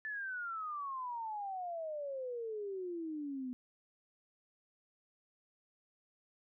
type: exponential sweep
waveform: sine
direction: down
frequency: 1760 to 246.9 Hz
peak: -38 dBFS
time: 0.05-3.53 s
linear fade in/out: 0 ms
effects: none